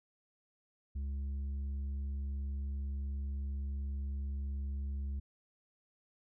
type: tone with tanh clipping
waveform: sine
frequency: 69.3 Hz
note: C#2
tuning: in tune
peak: -36 dBFS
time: 0.95-5.2 s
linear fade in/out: 10 ms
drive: 5 dB
effects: none